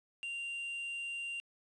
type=tone with quantisation; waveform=triangle; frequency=2775 Hz; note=F7; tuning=12 cents flat; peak=-36 dBFS; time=0.23-1.4 s; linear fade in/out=0 ms; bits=10; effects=resampled to 24000 Hz